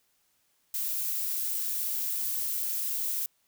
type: noise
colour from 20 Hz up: violet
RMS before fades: -31 dBFS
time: 0.74-3.26 s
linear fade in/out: 2 ms
effects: white hiss -71 dBFS RMS until 3.47 s